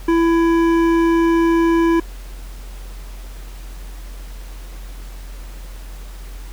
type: tone with hard clipping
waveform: sine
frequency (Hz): 333.3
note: E4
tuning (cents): +19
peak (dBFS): -14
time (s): 0.08-2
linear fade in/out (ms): 5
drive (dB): 12
effects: added 44 Hz sine -30 dBFS peak until 6.52 s + pink hiss -43 dBFS RMS until 6.52 s